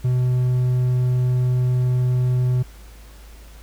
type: tone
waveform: triangle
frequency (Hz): 125.6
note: B2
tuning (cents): +30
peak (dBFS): -14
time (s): 0.04-2.63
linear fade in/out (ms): 10
effects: added 53 Hz sine -40 dBFS peak until 3.62 s + pink hiss -49 dBFS RMS until 3.62 s